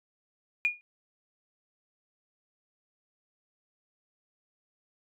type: tone with exponential decay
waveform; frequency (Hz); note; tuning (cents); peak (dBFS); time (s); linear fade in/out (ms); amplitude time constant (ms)
sine; 2435; D#7; -38; -19; 0.65-0.81; 0; 33
effects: tanh soft clip ceiling -15 dBFS